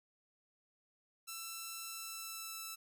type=tone with pitch glide; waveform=5% pulse; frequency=1335 to 1320.4 Hz; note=E6 to E6; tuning=+22 to +2 cents; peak=-32 dBFS; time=1.27-2.76 s; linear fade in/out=20 ms; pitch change=-20 cents; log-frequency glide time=1.84-2.58 s; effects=none